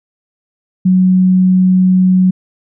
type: tone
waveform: sine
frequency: 185 Hz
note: F#3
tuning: in tune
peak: -6 dBFS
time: 0.85-2.31 s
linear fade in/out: 10 ms
effects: none